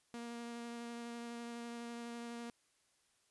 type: tone with vibrato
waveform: sawtooth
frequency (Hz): 235.6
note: A#3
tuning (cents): +19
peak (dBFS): -40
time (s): 0.14-2.5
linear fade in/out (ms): 0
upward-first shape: sine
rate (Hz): 12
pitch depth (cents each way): 10
effects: white hiss -75 dBFS RMS until 3.3 s + resampled to 24000 Hz